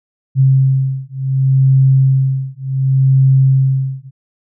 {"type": "beating tone pair", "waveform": "sine", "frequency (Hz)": [133.2, 133.88], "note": ["C3", "C3"], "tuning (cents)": [31, 40], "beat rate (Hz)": 0.68, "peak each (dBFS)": -12, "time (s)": [0.35, 4.11], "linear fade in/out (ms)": 50, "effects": []}